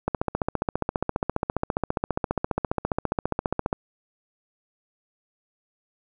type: click train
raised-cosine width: 1 ms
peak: -9 dBFS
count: 55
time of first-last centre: 0.08-3.729 s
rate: 14.8 Hz
effects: none